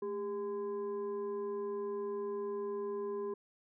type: tone with frequency modulation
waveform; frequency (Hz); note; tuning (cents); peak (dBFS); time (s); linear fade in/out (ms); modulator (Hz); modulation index
sine; 403.3; G4; +49; -35; 0.02-3.34; 5; 621; 0.51
effects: none